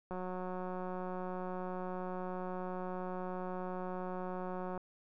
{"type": "click train", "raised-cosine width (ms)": 1, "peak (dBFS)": -28, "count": 855, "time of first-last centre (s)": [0.11, 4.777], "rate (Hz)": 183, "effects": []}